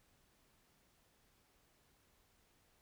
silence, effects pink hiss -73 dBFS RMS until 2.81 s

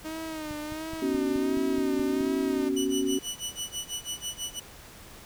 sawtooth tone with vibrato, 311.1 Hz, D#4, in tune, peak -30 dBFS, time 0.04-2.7 s, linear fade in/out 20 ms, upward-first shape sine, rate 1.4 Hz, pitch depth 62 cents each way
click train, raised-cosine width 5 ms, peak -29 dBFS, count 9, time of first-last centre 0.51-2.209 s, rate 4.71 Hz
sine chord, B suspended second, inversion none, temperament equal with one note detuned, 246.9 / 277.2 / 376.5 Hz, B3 / C#4 / F#4, 0 / 0 / +30 cents, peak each -33 / -27 / -29 dBFS, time 1.02-3.19 s, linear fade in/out 5 ms
20% pulse tone with tremolo, 2960 Hz, F#7, in tune, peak -25 dBFS, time 2.76-4.6 s, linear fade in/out 10 ms, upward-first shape sine, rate 6.1 Hz, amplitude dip 95%
effects pink hiss -48 dBFS RMS until 5.25 s

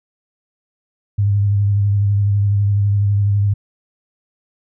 sine tone with vibrato, 101.3 Hz, G#2, 43 cents flat, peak -12 dBFS, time 1.18-3.54 s, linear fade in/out 10 ms, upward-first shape sine, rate 12 Hz, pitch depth 28 cents each way, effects none

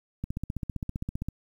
click train, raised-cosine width 5 ms, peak -19 dBFS, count 17, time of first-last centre 0.24-1.286 s, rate 15.3 Hz, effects 9-bit

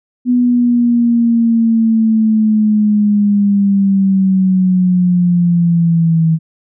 sine linear sweep, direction down, 247.6 to 160.4 Hz, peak -8 dBFS, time 0.25-6.39 s, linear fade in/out 50 ms, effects none

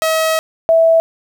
sawtooth / sine tone pair in turn, 640 / 655.7 Hz, D#5 / E5, +49 / -9 cents, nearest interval unison, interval 42 cents, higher second, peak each -9 / -7 dBFS, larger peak second, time 0.02-0.39 / 0.69-1 s, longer first, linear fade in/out 0 ms, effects 8-bit

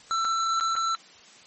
square tone with dropouts, 1336 Hz, E6, 23 cents sharp, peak -24 dBFS, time 0.11-0.95 s, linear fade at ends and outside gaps 0 ms, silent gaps 0.247-0.251 / 0.599-0.609 / 0.753-0.764 s, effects white hiss -51 dBFS RMS until 1.46 s + MP3 32 kbps

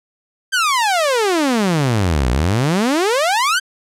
sawtooth exponential two-way sweep, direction down then up, 1603 to 58.27 to 1603 Hz, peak -10 dBFS, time 0.52-3.6 s, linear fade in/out 20 ms, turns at 2.3 s, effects low-pass 10000 Hz 12 dB/octave

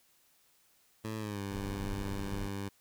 15% pulse tone with pitch glide, 109.5 to 99.26 Hz, A2 to G2, -8 to +22 cents, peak -30 dBFS, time 1.04-2.69 s, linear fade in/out 10 ms, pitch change -170 cents, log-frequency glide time 1.18-1.41 s
brown noise, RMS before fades -41 dBFS, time 1.5-2.5 s, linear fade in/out 20 ms
effects white hiss -68 dBFS RMS until 2.8 s

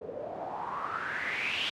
white noise with low-pass filter sweep, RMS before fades -35 dBFS, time 0.01-1.7 s, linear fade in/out 10 ms, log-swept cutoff 450 to 3200 Hz, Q 6.2, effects high-pass 100 Hz 12 dB/octave

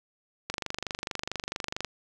click train, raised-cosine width 0.2 ms, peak -14 dBFS, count 34, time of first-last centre 0.5-1.847 s, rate 24.5 Hz, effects none

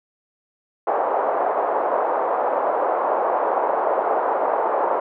pink band-pass noise, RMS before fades -21 dBFS, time 0.87-5 s, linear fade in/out 5 ms, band 510 to 1000 Hz, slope 24 dB/octave, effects none

